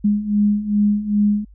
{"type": "beating tone pair", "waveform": "sine", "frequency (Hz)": [205.4, 207.9], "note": ["G#3", "G#3"], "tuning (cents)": [-19, 2], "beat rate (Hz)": 2.5, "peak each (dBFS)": [-20, -16], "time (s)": [0.04, 1.45], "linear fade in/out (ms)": 10, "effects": ["added 50 Hz sine -42 dBFS peak until 1.54 s"]}